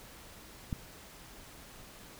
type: click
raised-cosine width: 5 ms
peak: -21 dBFS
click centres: 0.728 s
effects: pink hiss -52 dBFS RMS until 2.19 s

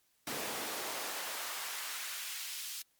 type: noise with high-pass filter sweep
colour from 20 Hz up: pink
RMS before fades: -40 dBFS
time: 0.27-2.82 s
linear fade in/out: 2 ms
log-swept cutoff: 240 to 3800 Hz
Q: 0.82
effects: white hiss -73 dBFS RMS until 2.99 s + MP3 96 kbps

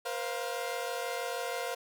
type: chord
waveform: sawtooth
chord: Bb suspended second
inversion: none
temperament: equal with one note detuned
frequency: 477.1 / 523.3 / 698.5 Hz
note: Bb4 / C5 / F5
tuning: +40 / 0 / 0 cents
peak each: -34 dBFS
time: 0.05-1.75 s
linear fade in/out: 10 ms
effects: none

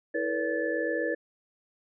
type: tone cluster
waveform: sine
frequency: 325.8 / 439.2 / 487 / 568 / 1738 Hz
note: E4 / A4 / B4 / C#5 / A6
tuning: -20 / -3 / -24 / +42 / -22 cents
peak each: -33 / -36 / -31 / -33 / -33 dBFS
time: 0.14-1.15 s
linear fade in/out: 10 ms
effects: none

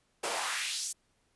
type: noise with high-pass filter sweep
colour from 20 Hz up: pink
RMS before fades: -34 dBFS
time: 0.23-0.93 s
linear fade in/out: 10 ms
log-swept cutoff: 410 to 8000 Hz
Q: 1.9
effects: pink hiss -73 dBFS RMS until 1.35 s + resampled to 24000 Hz

